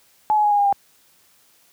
sine tone with pitch steps, 854 / 842.7 / 831.6 / 820.6 / 809.8 / 799.1 Hz, G#5 / G#5 / G#5 / G#5 / G#5 / G5, +48 / +25 / +2 / -21 / -44 / +33 cents, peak -14 dBFS, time 0.3-0.726 s, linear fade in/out 0 ms, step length 71 ms, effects white hiss -57 dBFS RMS until 1.72 s + high-pass 60 Hz 12 dB/octave

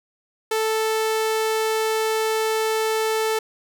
sawtooth tone, 440 Hz, A4, in tune, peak -16 dBFS, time 0.51-3.39 s, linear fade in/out 5 ms, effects none

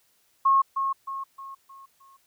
sine tone with echo, 1086 Hz, C#6, 36 cents flat, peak -16 dBFS, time 0.45-0.62 s, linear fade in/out 10 ms, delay 310 ms, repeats 5, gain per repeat -7 dB, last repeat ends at 2.17 s, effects white hiss -66 dBFS RMS until 2.26 s

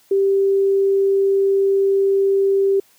sine tone, 392.1 Hz, G4, in tune, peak -13 dBFS, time 0.11-2.8 s, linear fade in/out 5 ms, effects white hiss -55 dBFS RMS until 2.98 s + high-pass 100 Hz 12 dB/octave

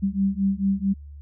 sine beating tone pair, 193.4 / 197.9 Hz, G3 / G3, -23 / +17 cents, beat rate 4.5 Hz, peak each -23 dBFS, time 0.02-0.94 s, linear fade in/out 20 ms, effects added 72 Hz sine -38 dBFS peak until 1.21 s

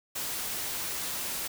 white noise, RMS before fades -34 dBFS, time 0.15-1.48 s, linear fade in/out 10 ms, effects none

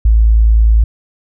sine tone, 55 Hz, A1, in tune, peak -5 dBFS, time 0.05-0.84 s, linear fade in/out 5 ms, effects none

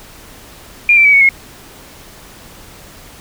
sine tone with pitch steps, 2402 / 2340 / 2280 / 2222 / 2165 Hz, D7 / D7 / C#7 / C#7 / C#7, +38 / -7 / +48 / +4 / -41 cents, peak -5 dBFS, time 0.89-1.29 s, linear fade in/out 2 ms, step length 80 ms, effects pink hiss -38 dBFS RMS until 3.2 s

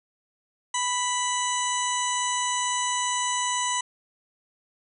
harmonic tone with a mistuned harmonic, 987.8 Hz, B5, in tune, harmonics 1 / 2 / 3 / 4 / 6 / 7 / 8 / 9, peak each -27 / -33 / -33 / -37 / -33 / -36 / -33 / -38 dBFS, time 0.74-3.81 s, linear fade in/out 5 ms, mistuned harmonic 6, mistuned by +50 cents, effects none

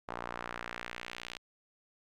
sawtooth tone with band-pass filter sweep, 59.4 Hz, A#1, 33 cents sharp, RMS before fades -43 dBFS, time 0.08-1.38 s, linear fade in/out 10 ms, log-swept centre 990 to 3300 Hz, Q 1.4, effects none

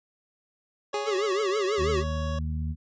25% pulse tone, 557 Hz, C#5, 8 cents sharp, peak -30 dBFS, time 0.93-2.39 s, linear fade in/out 5 ms
25% pulse tone with exponential decay, 413.7 Hz, G#4, 7 cents flat, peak -22 dBFS, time 0.94-1.59 s, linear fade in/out 2 ms, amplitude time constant 140 ms
square tone with vibrato, 401.8 Hz, G4, 43 cents sharp, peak -25 dBFS, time 1.04-2.04 s, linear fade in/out 50 ms, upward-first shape triangle, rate 6.1 Hz, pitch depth 180 cents each way
harmonic tone, 77.78 Hz, D#2, in tune, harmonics 1 / 2 / 3, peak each -28 / -34 / -38 dBFS, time 1.77-2.76 s, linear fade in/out 50 ms
effects resampled to 16000 Hz

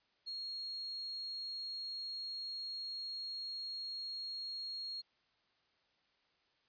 sine tone, 4282 Hz, C8, 39 cents sharp, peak -40 dBFS, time 0.26-5.02 s, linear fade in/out 20 ms, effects white hiss -75 dBFS RMS until 6.68 s + resampled to 11025 Hz

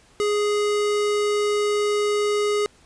square tone, 415.3 Hz, G#4, in tune, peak -20 dBFS, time 0.2-2.66 s, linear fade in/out 0 ms, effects pink hiss -55 dBFS RMS until 2.85 s + resampled to 22050 Hz

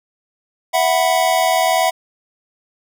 square chord, E suspended second, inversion none, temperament equal, 659.3 / 740 / 987.8 Hz, E5 / F#5 / B5, 0 / 0 / 0 cents, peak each -18 / -17 / -22 dBFS, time 0.73-1.91 s, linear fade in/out 20 ms, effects none

